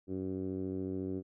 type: tone with low-pass filter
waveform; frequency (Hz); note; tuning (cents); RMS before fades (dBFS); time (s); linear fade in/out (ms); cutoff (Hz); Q
10% pulse; 94; F#2; +28; -37; 0.07-1.23; 50; 340; 2.6
effects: none